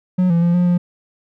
triangle tone with pitch steps, 182.5 / 169.2 / 172.3 / 177.5 / 176.2 Hz, F#3 / E3 / F3 / F3 / F3, -24 / +45 / -23 / +28 / +16 cents, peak -10 dBFS, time 0.18-0.78 s, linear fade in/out 10 ms, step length 120 ms, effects none

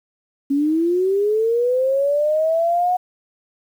sine linear sweep, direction up, 273.3 to 734 Hz, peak -15 dBFS, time 0.5-2.97 s, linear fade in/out 10 ms, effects 8-bit

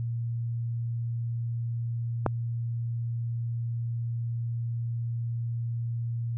click, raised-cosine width 1 ms, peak -9 dBFS, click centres 2.263 s, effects added 117 Hz sine -28 dBFS peak until 6.37 s

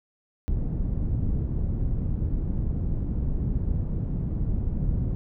pink low-pass noise, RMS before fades -26 dBFS, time 0.48-5.15 s, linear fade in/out 0 ms, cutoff 170 Hz, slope 12 dB/octave, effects none

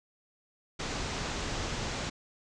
pink low-pass noise, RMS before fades -35 dBFS, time 0.79-2.1 s, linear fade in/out 10 ms, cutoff 7400 Hz, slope 48 dB/octave, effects none

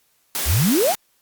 white high-pass noise, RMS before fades -24 dBFS, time 0.35-0.95 s, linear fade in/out 0 ms, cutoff 170 Hz, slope 24 dB/octave
sine exponential sweep, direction up, 60.6 to 902 Hz, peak -15 dBFS, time 0.45-0.95 s, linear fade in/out 50 ms
effects white hiss -63 dBFS RMS until 1.21 s + Opus 48 kbps

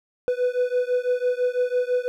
triangle beating tone pair, 493.9 / 499.9 Hz, B4 / B4, 0 / +21 cents, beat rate 6 Hz, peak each -21 / -22 dBFS, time 0.28-2.08 s, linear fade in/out 0 ms, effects none

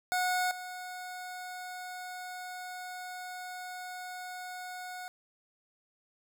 25% pulse tone with level steps, 730 Hz, F#5, 24 cents flat, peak -24 / -36 dBFS, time 0.12-5.08 s, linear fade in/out 0 ms, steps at 0.51 s, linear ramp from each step 2 ms, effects none

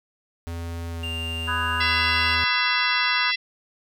square tone with pitch glide, 84.3 to 82.33 Hz, E2 to E2, +39 to -2 cents, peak -30 dBFS, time 0.47-2.44 s, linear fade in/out 0 ms, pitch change -41 cents, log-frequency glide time 0.88-1.13 s
triangle tone, 2794 Hz, F7, in tune, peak -28 dBFS, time 1.03-2.35 s, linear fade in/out 5 ms
sine chord, G# minor seventh, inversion first, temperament just, 996.7 / 1245.9 / 1495.1 / 1661.2 Hz, B5 / D#6 / F#6 / G#6, +16 / +2 / +18 / 0 cents, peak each -29 dBFS, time 1.47-3.32 s, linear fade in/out 20 ms
harmonic tone, 674 Hz, E5, 38 cents sharp, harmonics 3 / 4 / 5 / 6 / 7 / 8, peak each -25 / -27 / -29 / -31 / -32 / -33 dBFS, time 1.8-3.36 s, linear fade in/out 10 ms
effects none

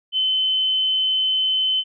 sine tone, 3054 Hz, G7, 46 cents flat, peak -17 dBFS, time 0.12-1.84 s, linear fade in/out 50 ms, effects none

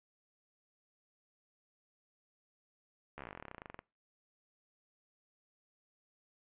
slowing click train, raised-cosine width 0.5 ms, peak -30 dBFS, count 24, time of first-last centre 3.18-3.791 s, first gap 13 ms, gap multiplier 1.06, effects noise-tail reverb RT60 0.3 s tail -24 dB re dry + resampled to 8000 Hz

